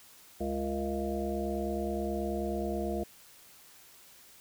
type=harmonic tone with a mistuned harmonic; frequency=69.3 Hz; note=C#2; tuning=in tune; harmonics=1 / 3 / 5 / 7 / 9 / 10; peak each=-38 / -36 / -36 / -39 / -39 / -39 dBFS; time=0.4-3.04 s; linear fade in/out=10 ms; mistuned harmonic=7; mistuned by=-66 cents; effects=white hiss -56 dBFS RMS until 4.4 s